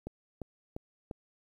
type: click train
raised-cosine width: 2 ms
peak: -25 dBFS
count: 4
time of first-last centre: 0.07-1.112 s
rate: 2.88 Hz
effects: 10-bit